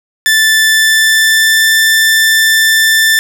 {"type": "tone with pitch glide", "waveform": "sawtooth", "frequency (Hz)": [1760, 1773.3], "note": ["A6", "A6"], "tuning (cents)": [0, 13], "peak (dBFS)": -3, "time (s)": [0.26, 3.19], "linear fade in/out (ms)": 0, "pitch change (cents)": 13, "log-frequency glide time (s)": [0.7, 1.72], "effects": []}